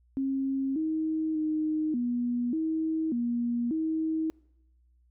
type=tone with pitch steps; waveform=sine; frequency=269.6 / 315.8 / 310 / 242.3 / 318.9 / 238.3 / 318.3 Hz; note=C#4 / D#4 / D#4 / B3 / D#4 / A#3 / D#4; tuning=-48 / +26 / -6 / -33 / +43 / +38 / +39 cents; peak=-26 dBFS; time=0.17-4.3 s; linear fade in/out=0 ms; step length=590 ms; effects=noise-tail reverb RT60 0.9 s tail -26 dB re dry + added 60 Hz sine -61 dBFS peak until 5.1 s